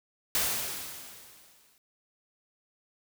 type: noise with exponential decay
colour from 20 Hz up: white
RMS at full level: -26 dBFS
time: 0.35-1.78 s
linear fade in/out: 1 ms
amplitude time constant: 310 ms
effects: none